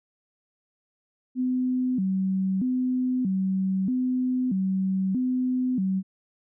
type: tone with vibrato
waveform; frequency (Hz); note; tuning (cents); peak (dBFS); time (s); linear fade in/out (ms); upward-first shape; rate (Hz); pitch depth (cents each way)
sine; 219.7; A3; -2; -22; 1.35-6.03; 50; square; 0.79; 250
effects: none